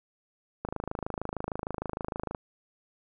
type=click train; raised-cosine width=1 ms; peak=-18 dBFS; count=46; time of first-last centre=0.65-2.348 s; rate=26.5 Hz; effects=none